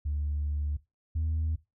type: tone pair in turn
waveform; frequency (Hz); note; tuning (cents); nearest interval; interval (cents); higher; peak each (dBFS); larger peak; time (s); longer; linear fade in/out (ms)
sine; 73.42 / 79.2; D2 / D#2; 0 / +31; minor second; 131; second; -27 / -25; second; 0.05-0.77 / 1.15-1.56; first; 10
effects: noise-tail reverb RT60 0.2 s tail -17 dB re dry + tanh soft clip ceiling -24 dBFS